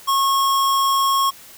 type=tone; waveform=square; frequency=1091 Hz; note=C#6; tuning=28 cents flat; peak=-16 dBFS; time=0.07-1.31 s; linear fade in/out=20 ms; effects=white hiss -43 dBFS RMS until 1.57 s